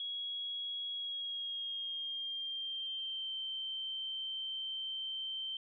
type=tone with pitch glide; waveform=sine; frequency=3322 to 3117 Hz; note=G#7 to G7; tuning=0 to -11 cents; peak=-37 dBFS; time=0-5.57 s; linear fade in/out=2 ms; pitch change=-111 cents; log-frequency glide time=0.91-3.33 s; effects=none